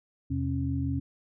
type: tone cluster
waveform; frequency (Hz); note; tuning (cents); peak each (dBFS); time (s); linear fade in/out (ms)
sine; 82.9 / 128.4 / 272.7; E2 / C3 / C#4; +10 / -32 / -28; -31; 0.3-1; 10
effects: none